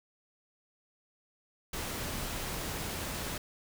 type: noise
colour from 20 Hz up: pink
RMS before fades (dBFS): -37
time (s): 1.73-3.38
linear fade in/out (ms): 5
effects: none